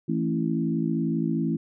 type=harmonic tone with a mistuned harmonic; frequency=55.1 Hz; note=A1; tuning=3 cents sharp; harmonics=3 / 4 / 5 / 6; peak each=-27 / -28 / -29 / -30 dBFS; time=0.08-1.57 s; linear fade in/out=10 ms; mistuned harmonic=4; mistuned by=+20 cents; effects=none